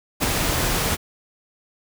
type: noise with ADSR envelope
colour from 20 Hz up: pink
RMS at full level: -19 dBFS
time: 0.2-0.97 s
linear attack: 32 ms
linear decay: 9 ms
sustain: -3 dB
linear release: 33 ms
effects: none